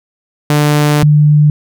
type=tone pair in turn; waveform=sawtooth / sine; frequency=148.3 / 149.25 Hz; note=D3 / D3; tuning=+17 / +28 cents; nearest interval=unison; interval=11 cents; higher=second; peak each=-4 dBFS; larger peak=neither; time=0.5-1.03 / 1.03-1.5 s; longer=first; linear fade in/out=2 ms; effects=none